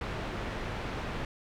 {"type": "low-pass noise", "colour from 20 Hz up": "pink", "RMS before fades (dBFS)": -36, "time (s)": [0.01, 1.25], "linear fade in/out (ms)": 2, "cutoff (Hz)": 2600, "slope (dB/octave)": 12, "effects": []}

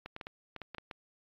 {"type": "clicks", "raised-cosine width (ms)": 0.3, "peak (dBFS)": -25, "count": 9, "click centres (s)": [0.06, 0.164, 0.212, 0.269, 0.563, 0.617, 0.747, 0.783, 0.912], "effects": ["low-pass 4000 Hz 12 dB/octave", "AAC 64 kbps"]}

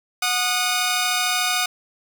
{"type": "tone pair together", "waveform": "10% pulse", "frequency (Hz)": [732, 1231.1], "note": ["F#5", "D#6"], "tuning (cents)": [-19, -19], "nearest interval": "major sixth", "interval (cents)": 900, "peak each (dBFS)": [-14, -14], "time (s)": [0.22, 1.66], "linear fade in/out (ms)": 5, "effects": ["8-bit"]}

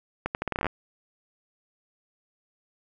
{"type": "accelerating click train", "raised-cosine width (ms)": 0.5, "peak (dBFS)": -12, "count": 12, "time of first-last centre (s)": [0.26, 0.667], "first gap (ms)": 89, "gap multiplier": 0.8, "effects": []}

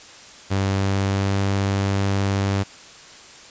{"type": "tone with pitch glide", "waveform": "sawtooth", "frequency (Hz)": [97.4, 98.53], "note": ["G2", "G2"], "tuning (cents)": [-11, 9], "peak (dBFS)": -15, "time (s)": [0.5, 2.64], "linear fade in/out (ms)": 20, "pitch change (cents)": 20, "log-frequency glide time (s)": [0.7, 1.45], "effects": ["white hiss -43 dBFS RMS until 3.5 s", "resampled to 16000 Hz"]}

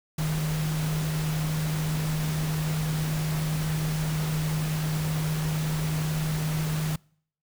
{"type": "tone in noise", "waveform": "sine", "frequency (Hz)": 155.3, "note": "D#3", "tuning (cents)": -3, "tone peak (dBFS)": -25, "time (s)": [0.18, 6.96], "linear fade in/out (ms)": 5, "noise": "pink", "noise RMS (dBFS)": -35, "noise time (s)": [0.18, 6.96], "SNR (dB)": 7, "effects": ["noise-tail reverb RT60 0.6 s tail -26 dB re dry"]}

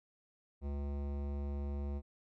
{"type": "tone with hard clipping", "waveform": "sine", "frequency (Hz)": 71, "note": "C#2", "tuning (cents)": 42, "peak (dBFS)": -38, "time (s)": [0.61, 2.02], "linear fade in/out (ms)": 50, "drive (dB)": 17, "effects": []}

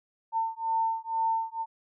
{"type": "beating tone pair", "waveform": "sine", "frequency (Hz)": [900, 902.1], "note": ["A5", "A5"], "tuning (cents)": [39, 43], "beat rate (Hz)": 2.1, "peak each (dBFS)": [-29, -29], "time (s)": [0.32, 1.66], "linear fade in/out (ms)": 50, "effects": []}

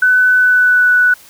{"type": "tone with pitch glide", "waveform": "sine", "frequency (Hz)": [1502, 1482.2], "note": ["F#6", "F#6"], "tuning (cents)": [26, 3], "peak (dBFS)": -7, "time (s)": [0.02, 1.14], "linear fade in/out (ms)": 5, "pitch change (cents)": -23, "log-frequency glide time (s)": [0.32, 0.9], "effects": ["white hiss -42 dBFS RMS until 1.29 s"]}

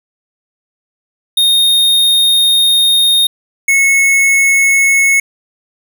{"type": "tone pair in turn", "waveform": "square", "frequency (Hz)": [3697, 2193], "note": ["A#7", "C#7"], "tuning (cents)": [-15, -19], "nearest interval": "major sixth", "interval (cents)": 904, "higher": "first", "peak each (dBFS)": -8, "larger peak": "neither", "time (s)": [[1.37, 3.27], [3.68, 5.2]], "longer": "first", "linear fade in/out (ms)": 5, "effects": []}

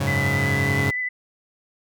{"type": "chord", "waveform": "sawtooth", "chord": "F# suspended second", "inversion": "none", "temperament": "equal", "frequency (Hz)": [92.5, 103.83, 138.59], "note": ["F#2", "G#2", "C#3"], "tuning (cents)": [0, 0, 0], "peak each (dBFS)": [-23, -22, -19], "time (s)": [0, 0.91], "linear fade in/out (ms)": 10}
{"type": "tone with vibrato", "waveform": "sine", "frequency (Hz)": 2000, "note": "B6", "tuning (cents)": 21, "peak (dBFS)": -23, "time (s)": [0.07, 1.09], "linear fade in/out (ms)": 10, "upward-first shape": "sine", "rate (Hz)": 10, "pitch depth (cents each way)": 17}
{"effects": []}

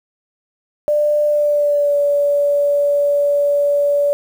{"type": "tone with pitch glide", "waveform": "sine", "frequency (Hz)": [594, 574.8], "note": ["D5", "D5"], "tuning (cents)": [20, -37], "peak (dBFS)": -12, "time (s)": [0.88, 4.13], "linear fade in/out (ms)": 0, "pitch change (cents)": -57, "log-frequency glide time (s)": [1.26, 1.97], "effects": ["7-bit"]}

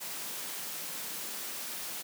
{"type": "high-pass noise", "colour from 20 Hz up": "white", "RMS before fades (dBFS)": -39, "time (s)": [0, 2.03], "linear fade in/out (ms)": 20, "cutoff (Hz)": 140, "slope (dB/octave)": 96, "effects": []}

